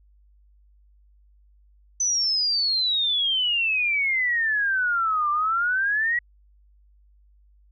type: exponential two-way sweep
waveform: sine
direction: down then up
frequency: 6100 to 1174.7 to 1943 Hz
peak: -20 dBFS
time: 2-6.19 s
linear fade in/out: 5 ms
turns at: 5.3 s
effects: added 50 Hz sine -54 dBFS peak until 7.71 s